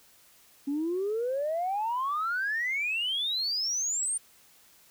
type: exponential sweep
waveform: sine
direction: up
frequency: 273.8 to 9070 Hz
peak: -26 dBFS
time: 0.67-4.18 s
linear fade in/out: 10 ms
effects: tanh soft clip ceiling -23 dBFS + white hiss -59 dBFS RMS until 4.9 s